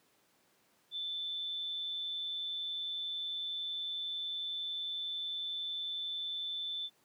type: tone with amplitude modulation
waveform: sine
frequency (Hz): 3520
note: A7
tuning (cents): 0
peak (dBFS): -34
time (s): 0.91-6.9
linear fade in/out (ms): 50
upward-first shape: sine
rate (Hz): 171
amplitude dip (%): 35
effects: pink hiss -70 dBFS RMS until 7.04 s + high-pass 200 Hz 12 dB/octave